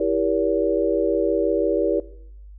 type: chord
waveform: sine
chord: E diminished seventh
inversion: none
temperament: just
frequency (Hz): 329.6 / 395.6 / 474.7 / 569.6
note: E4 / G4 / Bb4 / Db5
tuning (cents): 0 / +16 / +31 / +47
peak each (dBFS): -24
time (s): 0-2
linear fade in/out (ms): 5
effects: noise-tail reverb RT60 0.7 s tail -19 dB re dry + added 50 Hz sine -39 dBFS peak until 2.58 s

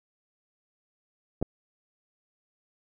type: clicks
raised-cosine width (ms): 2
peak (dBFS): -28 / -12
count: 2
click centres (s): 1.415 / 1.426
effects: none

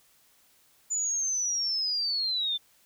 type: linear sweep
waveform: sine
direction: down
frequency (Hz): 7040 to 3520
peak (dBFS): -26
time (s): 0.9-2.58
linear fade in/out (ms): 20
effects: white hiss -63 dBFS RMS until 2.85 s

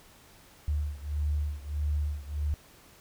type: beating tone pair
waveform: sine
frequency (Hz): 73.42 / 75.02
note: D2 / D2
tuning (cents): 0 / +37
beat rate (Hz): 1.6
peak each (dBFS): -30 / -32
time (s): 0.68-2.54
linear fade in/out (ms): 0
effects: pink hiss -56 dBFS RMS until 3 s

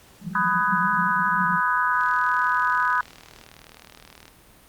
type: band-pass noise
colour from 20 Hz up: pink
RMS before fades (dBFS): -32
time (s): 0.21-1.61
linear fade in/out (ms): 50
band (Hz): 170 to 200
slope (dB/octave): 96
type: chord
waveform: sine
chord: G# minor seventh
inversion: first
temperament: just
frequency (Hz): 996.7 / 1245.9 / 1495.1 / 1661.2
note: B5 / D#6 / F#6 / G#6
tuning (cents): +16 / +2 / +18 / 0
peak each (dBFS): -23 / -24 / -24 / -29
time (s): 0.35-3.01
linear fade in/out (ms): 2
type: click train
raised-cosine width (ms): 0.2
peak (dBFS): -26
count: 90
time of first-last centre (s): 2.01-4.28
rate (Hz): 39.2
effects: pink hiss -52 dBFS RMS until 4.68 s + Opus 48 kbps

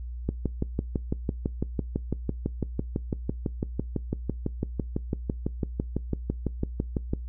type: click train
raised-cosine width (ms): 3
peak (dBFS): -13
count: 42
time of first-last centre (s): 0.29-7.135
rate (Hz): 5.99
effects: noise-tail reverb RT60 0.2 s tail -23 dB re dry + added 60 Hz sine -33 dBFS peak until 7.28 s

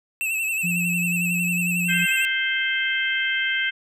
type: tone with vibrato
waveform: square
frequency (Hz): 2637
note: E7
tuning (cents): 0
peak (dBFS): -23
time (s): 0.21-2.25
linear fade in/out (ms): 0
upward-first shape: sine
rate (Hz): 11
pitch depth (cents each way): 56
type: tone with pitch glide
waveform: sine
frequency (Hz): 174.3 to 175.51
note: F3 to F3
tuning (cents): -3 to +9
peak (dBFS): -24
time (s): 0.63-2.06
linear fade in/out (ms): 20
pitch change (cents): +12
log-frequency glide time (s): 1.15-1.42
type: harmonic tone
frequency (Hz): 523.3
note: C5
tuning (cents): 0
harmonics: 3 / 4 / 5 / 6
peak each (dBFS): -24 / -25 / -31 / -28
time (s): 1.88-3.71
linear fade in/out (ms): 20
effects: none

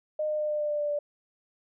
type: tone with pitch steps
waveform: sine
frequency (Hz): 612 / 608.1 / 604.3 / 600.4 / 596.6 / 592.9 / 589.1 / 585.4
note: D#5 / D#5 / D5 / D5 / D5 / D5 / D5 / D5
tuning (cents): -29 / -40 / +49 / +38 / +27 / +16 / +5 / -6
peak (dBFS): -26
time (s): 0.19-0.99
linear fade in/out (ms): 5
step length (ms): 100
effects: none

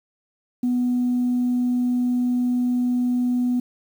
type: tone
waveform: sine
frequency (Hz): 246.8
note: B3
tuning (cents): -1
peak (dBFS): -17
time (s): 0.63-3.6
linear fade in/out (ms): 5
effects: tanh soft clip ceiling -15 dBFS + 8-bit

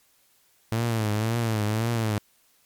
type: tone with vibrato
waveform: sawtooth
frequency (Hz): 111.1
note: A2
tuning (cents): +17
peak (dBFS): -19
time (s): 0.72-2.18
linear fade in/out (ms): 0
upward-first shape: triangle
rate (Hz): 1.9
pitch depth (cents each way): 120
effects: white hiss -63 dBFS RMS until 2.65 s + MP3 96 kbps

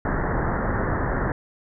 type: low-pass noise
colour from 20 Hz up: pink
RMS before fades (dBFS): -24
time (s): 0.05-1.32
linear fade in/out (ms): 2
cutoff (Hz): 1900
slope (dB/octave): 96
effects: none

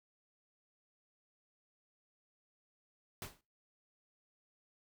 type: noise with exponential decay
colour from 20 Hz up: pink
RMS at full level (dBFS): -40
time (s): 3.22-3.41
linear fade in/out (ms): 1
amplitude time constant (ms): 41
effects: noise-tail reverb RT60 0.3 s tail -22 dB re dry

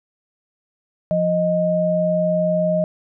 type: tone pair together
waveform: sine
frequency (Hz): 174.63 / 622.3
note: F3 / D#5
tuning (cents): 0 / 0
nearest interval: octave + minor seventh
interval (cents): 2200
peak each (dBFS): -21 / -17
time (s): 1.11-2.84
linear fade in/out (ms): 0
effects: none

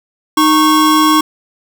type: tone pair together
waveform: square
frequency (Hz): 309 / 1101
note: D#4 / C#6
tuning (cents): -12 / -12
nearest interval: octave + minor seventh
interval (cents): 2200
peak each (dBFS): -11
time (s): 0.37-1.21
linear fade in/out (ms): 5
effects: none

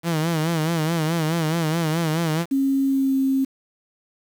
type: tone with vibrato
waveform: sawtooth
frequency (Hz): 161.9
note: E3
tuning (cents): -31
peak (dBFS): -16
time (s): 0.03-2.46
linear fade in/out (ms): 50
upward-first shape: sine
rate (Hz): 4.7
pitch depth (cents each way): 92
type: tone with pitch glide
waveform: sine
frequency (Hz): 271.7 to 268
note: C#4 to C4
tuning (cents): -35 to +42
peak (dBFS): -17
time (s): 2.51-3.45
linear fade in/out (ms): 10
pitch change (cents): -23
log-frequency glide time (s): 2.86-3.15
effects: 7-bit

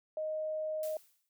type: tone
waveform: sine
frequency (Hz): 622.3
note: D#5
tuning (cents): 0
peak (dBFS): -33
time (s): 0.17-0.97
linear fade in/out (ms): 2
type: noise with exponential decay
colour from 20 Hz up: blue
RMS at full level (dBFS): -45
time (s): 0.83-1.29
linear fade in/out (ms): 1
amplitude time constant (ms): 100
effects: none

